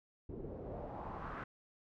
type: noise with low-pass filter sweep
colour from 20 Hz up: pink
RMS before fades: -45 dBFS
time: 0.29-1.44 s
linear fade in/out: 5 ms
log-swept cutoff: 350 to 1500 Hz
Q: 2.6
effects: none